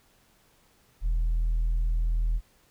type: tone with tanh clipping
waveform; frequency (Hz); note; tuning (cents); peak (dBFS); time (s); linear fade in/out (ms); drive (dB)
sine; 40.67; E1; -23; -23; 1.01-2.41; 50; 1
effects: pink hiss -63 dBFS RMS until 2.7 s